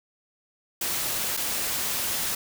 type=noise with dropouts; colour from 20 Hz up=white; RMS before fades=-28 dBFS; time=0.81-2.35 s; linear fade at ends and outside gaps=5 ms; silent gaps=1.368-1.372 s; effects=none